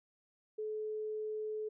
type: tone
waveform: sine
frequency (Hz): 430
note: A4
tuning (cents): -40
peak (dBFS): -36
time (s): 0.58-1.69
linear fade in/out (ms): 10
effects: none